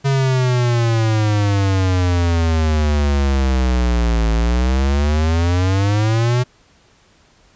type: exponential two-way sweep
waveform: square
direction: down then up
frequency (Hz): 138.59 to 55 to 126.2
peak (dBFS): -14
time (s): 0.04-6.44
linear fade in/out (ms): 20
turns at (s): 4.31
effects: pink hiss -53 dBFS RMS until 7.55 s + resampled to 16000 Hz